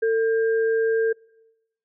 sine tone pair together, 449 / 1600 Hz, A4 / G6, +35 / +35 cents, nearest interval octave + minor seventh, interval 2200 cents, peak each -18 / -30 dBFS, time 0.02-1.13 s, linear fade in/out 10 ms, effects noise-tail reverb RT60 1.0 s tail -26 dB re dry

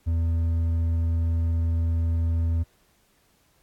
triangle tone with hard clipping, 82.8 Hz, E2, 8 cents sharp, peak -22 dBFS, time 0.06-2.64 s, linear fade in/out 20 ms, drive 7 dB, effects pink hiss -64 dBFS RMS until 3.62 s + AAC 64 kbps

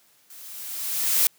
blue noise with level ramp, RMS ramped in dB -45 to -18 dBFS, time 0.3-1.27 s, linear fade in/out 2 ms, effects white hiss -60 dBFS RMS until 1.38 s + high-pass 100 Hz 12 dB/octave

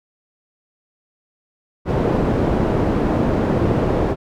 white low-pass noise, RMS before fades -18 dBFS, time 1.85-4.16 s, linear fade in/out 50 ms, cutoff 430 Hz, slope 12 dB/octave, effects none

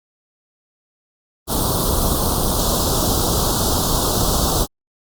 pink band-stop noise, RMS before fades -18 dBFS, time 1.47-4.67 s, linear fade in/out 50 ms, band 1300 to 3400 Hz, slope 48 dB/octave, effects Opus 32 kbps

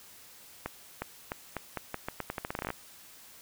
accelerating click train, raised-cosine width 0.5 ms, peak -18 dBFS, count 19, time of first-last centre 0.66-2.704 s, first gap 360 ms, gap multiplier 0.83, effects white hiss -53 dBFS RMS until 3.41 s

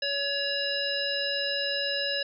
harmonic tone, 563 Hz, C#5, 27 cents sharp, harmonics 1 / 3 / 5 / 7 / 9, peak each -33 / -33 / -33 / -33 / -33 dBFS, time 0.02-2.23 s, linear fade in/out 5 ms, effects none

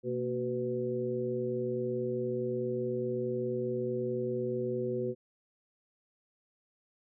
harmonic tone with a mistuned harmonic, 124.7 Hz, B2, 17 cents sharp, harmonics 1 / 2 / 3 / 4, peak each -39 / -38 / -33 / -36 dBFS, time 0.03-5.15 s, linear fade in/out 50 ms, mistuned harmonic 2, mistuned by -120 cents, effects none

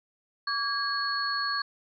sine tone cluster, 1144 / 1637 / 4364 Hz, D6 / G#6 / C#8, -46 / -25 / -28 cents, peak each -31 dBFS, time 0.47-1.62 s, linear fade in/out 5 ms, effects none

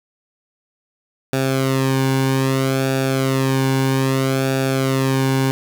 sawtooth tone with flanger, 133.4 Hz, C3, 34 cents sharp, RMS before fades -18 dBFS, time 1.33-5.51 s, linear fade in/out 0 ms, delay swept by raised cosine 0.97 to 1.58 ms, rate 0.62 Hz, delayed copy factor -0.75, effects none

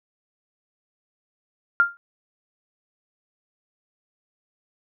sine tone with exponential decay, 1396.9 Hz, F6, in tune, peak -10 dBFS, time 1.8-1.97 s, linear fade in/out 0 ms, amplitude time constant 35 ms, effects none

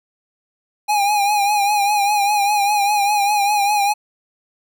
square tone with vibrato, 820 Hz, G#5, 22 cents flat, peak -15 dBFS, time 0.88-3.94 s, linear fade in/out 20 ms, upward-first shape triangle, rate 5 Hz, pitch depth 64 cents each way, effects none

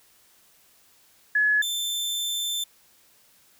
sine / sawtooth tone pair in turn, 1699 / 3548 Hz, G#6 / A7, +39 / +14 cents, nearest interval octave + minor second, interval 1275 cents, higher second, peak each -18 / -23 dBFS, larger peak first, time 1.35-1.62 / 1.62-2.64 s, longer second, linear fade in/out 5 ms, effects white hiss -59 dBFS RMS until 3.59 s

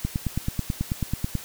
click train, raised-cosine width 5 ms, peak -12 dBFS, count 13, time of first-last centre 0.05-1.353 s, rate 9.21 Hz, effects white hiss -41 dBFS RMS until 1.44 s

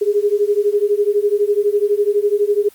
sine beating tone pair, 405.9 / 417.9 Hz, G#4 / G#4, -40 / +11 cents, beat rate 12 Hz, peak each -16 / -16 dBFS, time 0.01-2.69 s, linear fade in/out 10 ms, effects white hiss -47 dBFS RMS until 2.74 s + Opus 48 kbps

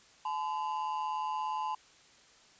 triangle ring-modulated tone, 939 Hz, A#5, 12 cents sharp, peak -27 dBFS, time 0.25-1.75 s, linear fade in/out 5 ms, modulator 78.5 Hz, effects white hiss -60 dBFS RMS until 2.59 s + resampled to 16000 Hz

